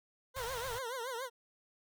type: tone with vibrato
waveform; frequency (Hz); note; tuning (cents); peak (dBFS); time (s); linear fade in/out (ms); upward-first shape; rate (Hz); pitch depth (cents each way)
20% pulse; 493.9; B4; 0; -33; 0.34-1.3; 50; triangle; 7; 180
type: band-stop noise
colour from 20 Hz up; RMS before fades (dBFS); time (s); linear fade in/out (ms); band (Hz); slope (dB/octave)
pink; -45; 0.36-0.79; 5; 140 to 560; 24
effects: none